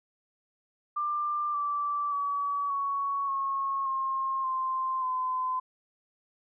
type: tone with pitch steps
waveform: sine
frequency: 1189 / 1163.9 / 1139.2 / 1115.2 / 1091.6 / 1068.5 / 1045.9 / 1023.8 Hz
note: D6 / D6 / C#6 / C#6 / C#6 / C6 / C6 / C6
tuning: +21 / -16 / +47 / +10 / -27 / +36 / -1 / -38 cents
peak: -27 dBFS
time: 0.96-5.6 s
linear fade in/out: 10 ms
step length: 580 ms
effects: none